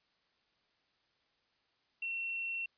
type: tone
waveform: sine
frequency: 2716 Hz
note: F7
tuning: 49 cents flat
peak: -35 dBFS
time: 2.02-2.66 s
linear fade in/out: 5 ms
effects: white hiss -75 dBFS RMS until 2.77 s + resampled to 11025 Hz